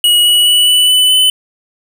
square tone with pitch steps, 2907 / 2929 / 2951 / 2973 / 2996 / 3018 Hz, F#7 / F#7 / F#7 / F#7 / F#7 / F#7, -31 / -18 / -5 / +8 / +21 / +34 cents, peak -7 dBFS, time 0.04-1.3 s, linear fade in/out 2 ms, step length 210 ms, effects none

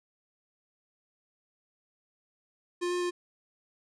square tone with pitch steps, 352.8 / 355.9 / 353.5 Hz, F4 / F4 / F4, +18 / +33 / +21 cents, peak -29 dBFS, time 2.81-3.11 s, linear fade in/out 20 ms, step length 100 ms, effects resampled to 22050 Hz

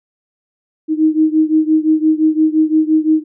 sine beating tone pair, 311.1 / 316.9 Hz, D#4 / D#4, 0 / +32 cents, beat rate 5.8 Hz, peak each -12 / -14 dBFS, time 0.88-3.24 s, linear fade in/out 50 ms, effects none

